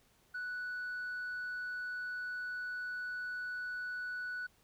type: tone with tanh clipping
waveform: sine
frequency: 1480 Hz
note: F#6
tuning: in tune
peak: -38 dBFS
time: 0.34-4.47 s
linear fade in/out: 10 ms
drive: 1 dB
effects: pink hiss -69 dBFS RMS until 4.63 s